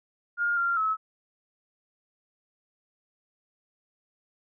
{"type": "tone with pitch steps", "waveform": "sine", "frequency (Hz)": [1415, 1386, 1294], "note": ["F6", "F6", "E6"], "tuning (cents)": [22, -14, -32], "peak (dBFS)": -23, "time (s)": [0.37, 0.97], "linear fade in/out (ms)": 50, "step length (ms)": 200, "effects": []}